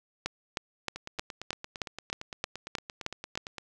two click trains, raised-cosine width 0.2 ms, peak -13 / -21 dBFS, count 11 / 24, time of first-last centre 0.26-3.375 / 0.96-3.583 s, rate 3.21 / 8.77 Hz, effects none

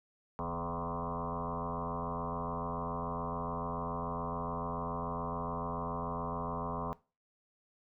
sine tone with frequency modulation, 597 Hz, D5, 28 cents sharp, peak -34 dBFS, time 0.39-6.93 s, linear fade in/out 0 ms, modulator 87 Hz, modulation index 6.3, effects noise-tail reverb RT60 0.3 s tail -18 dB re dry

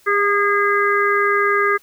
harmonic tone with a mistuned harmonic, 408.5 Hz, G#4, 29 cents flat, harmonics 1 / 3 / 4 / 5, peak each -19 / -18 / -20 / -22 dBFS, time 0.06-1.78 s, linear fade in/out 20 ms, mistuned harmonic 1, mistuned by -16 cents, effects white hiss -53 dBFS RMS until 1.82 s

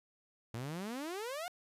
sawtooth exponential sweep, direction up, 110 to 739 Hz, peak -35 dBFS, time 0.54-1.48 s, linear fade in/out 0 ms, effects resampled to 32000 Hz + 12-bit

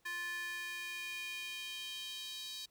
square tone with high-pass filter sweep, 349.2 Hz, F4, in tune, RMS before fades -43 dBFS, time 0.05-2.66 s, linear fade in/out 10 ms, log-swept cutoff 1600 to 4000 Hz, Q 3.6, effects pink hiss -74 dBFS RMS until 2.7 s

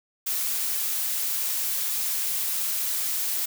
blue noise, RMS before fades -27 dBFS, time 0.26-3.46 s, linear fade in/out 10 ms, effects none

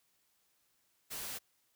white noise, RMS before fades -42 dBFS, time 1.1-1.39 s, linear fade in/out 20 ms, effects white hiss -75 dBFS RMS until 1.75 s

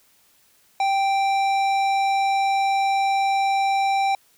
triangle tone with tanh clipping, 784 Hz, G5, in tune, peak -20 dBFS, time 0.8-4.15 s, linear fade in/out 2 ms, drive 18 dB, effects white hiss -59 dBFS RMS until 4.37 s

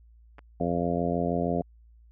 clicks, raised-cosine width 0.5 ms, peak -32 dBFS, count 2, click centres 0.384 / 0.391 s
harmonic tone, 86.3 Hz, F2, 20 cents flat, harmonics 1 / 2 / 3 / 4 / 5 / 6 / 7 / 8, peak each -37 / -30 / -31 / -36 / -33 / -34 / -34 / -32 dBFS, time 0.6-1.62 s, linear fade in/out 5 ms
effects added 57 Hz sine -52 dBFS peak until 2.11 s

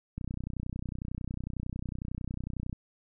click train, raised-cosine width 5 ms, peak -23 dBFS, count 80, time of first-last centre 0.18-2.728 s, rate 31 Hz, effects none

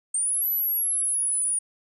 sine linear two-way sweep, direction up then down, 8550 to 12000 to 9540 Hz, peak -22 dBFS, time 0.14-1.59 s, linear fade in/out 5 ms, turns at 0.49 s, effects none

